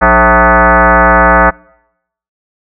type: tone with frequency modulation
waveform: sine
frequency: 296.8 Hz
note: D4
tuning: 18 cents sharp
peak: -3 dBFS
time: 0.01-1.51 s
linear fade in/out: 20 ms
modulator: 239 Hz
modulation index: 6
effects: noise-tail reverb RT60 0.8 s tail -26 dB re dry